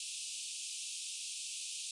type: band-pass noise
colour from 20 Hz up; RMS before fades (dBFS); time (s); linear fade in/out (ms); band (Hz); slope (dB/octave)
white; -43; 0-1.91; 2; 2500 to 10000; 96
effects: resampled to 24000 Hz